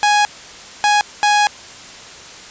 sawtooth tone bursts at uneven times, 830.6 Hz, G#5, in tune, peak -7 dBFS, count 3, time 0.03-0.25 / 0.84-1.01 / 1.23-1.47 s, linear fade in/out 0 ms, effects white hiss -36 dBFS RMS until 2.5 s + resampled to 16000 Hz

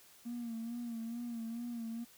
triangle tone with vibrato, 233.1 Hz, A#3, in tune, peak -35 dBFS, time 0.25-2.05 s, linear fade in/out 20 ms, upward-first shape sine, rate 2.3 Hz, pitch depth 55 cents each way, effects tanh soft clip ceiling -35 dBFS + white hiss -61 dBFS RMS until 2.17 s

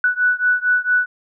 sine beating tone pair, 1480 / 1484.4 Hz, F#6 / F#6, 0 / +5 cents, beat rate 4.4 Hz, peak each -17 / -18 dBFS, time 0.04-1.06 s, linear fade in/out 2 ms, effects none

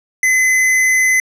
square tone, 2034 Hz, C7, 50 cents flat, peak -11 dBFS, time 0.23-1.2 s, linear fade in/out 2 ms, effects low-pass 12000 Hz 12 dB/octave

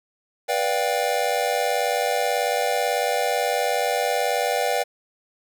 square chord, G dominant seventh, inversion first, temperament just, 490 / 588 / 705.6 / 784 Hz, B4 / D5 / F5 / G5, -14 / +2 / +18 / 0 cents, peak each -27 dBFS, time 0.48-4.84 s, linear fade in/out 20 ms, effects none

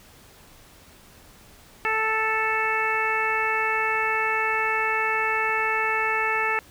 harmonic tone, 440 Hz, A4, in tune, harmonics 1 / 2 / 3 / 4 / 5 / 6, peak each -31 / -28 / -28 / -27 / -28 / -30 dBFS, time 1.85-6.59 s, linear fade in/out 0 ms, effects pink hiss -51 dBFS RMS until 6.7 s

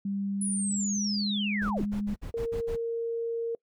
sine tone with pitch glide, 198.5 to 205.7 Hz, G3 to G#3, +22 to -16 cents, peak -28 dBFS, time 0.05-2.14 s, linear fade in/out 5 ms, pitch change +62 cents, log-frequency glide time 0.62-1.04 s
sine linear sweep, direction down, 10120 to 95.5 Hz, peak -30 dBFS, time 0.41-1.84 s, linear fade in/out 5 ms
brown noise bursts, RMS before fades -37 dBFS, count 8, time 1.61-2.767 s, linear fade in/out 20 ms, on 100 ms, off 51 ms
sine tone, 462.2 Hz, A#4, 15 cents flat, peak -28 dBFS, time 2.34-3.55 s, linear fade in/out 2 ms
effects noise-tail reverb RT60 0.1 s tail -26 dB re dry

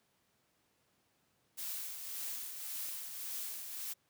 blue noise with tremolo, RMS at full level -40 dBFS, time 1.57-3.94 s, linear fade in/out 20 ms, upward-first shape triangle, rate 1.8 Hz, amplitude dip 50%, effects pink hiss -75 dBFS RMS until 4.09 s + high-pass 100 Hz 12 dB/octave

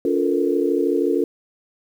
sine tone cluster, 285.3 / 351.1 / 438.6 / 471.7 Hz, C#4 / F4 / A4 / A#4, +50 / +9 / -6 / +20 cents, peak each -22 / -21 / -22 / -25 dBFS, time 0.05-1.24 s, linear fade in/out 2 ms, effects 8-bit

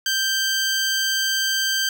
15% pulse tone, 1568 Hz, G6, in tune, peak -13 dBFS, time 0.06-1.89 s, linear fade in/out 2 ms, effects none

